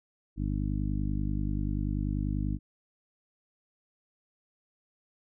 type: harmonic tone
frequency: 50.3 Hz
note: G1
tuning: 45 cents sharp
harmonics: 1 / 2 / 3 / 4 / 5 / 6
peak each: -31 / -34 / -36 / -37 / -38 / -39 dBFS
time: 0.36-2.59 s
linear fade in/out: 50 ms
effects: none